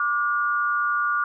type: tone pair together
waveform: sine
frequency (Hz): 1174.7 / 1435.2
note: D6 / F6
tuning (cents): 0 / +47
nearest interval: minor third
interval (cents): 347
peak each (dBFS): -23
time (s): 0-1.24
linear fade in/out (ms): 2
effects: none